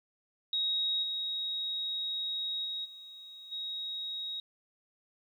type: tone with level steps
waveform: sine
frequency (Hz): 3784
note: A#7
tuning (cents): +25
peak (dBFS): -28 / -32 / -34 / -46 / -35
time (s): 0.53-4.4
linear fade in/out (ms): 2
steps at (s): 1.02 / 2.64 / 2.84 / 3.51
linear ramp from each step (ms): 20
effects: 11-bit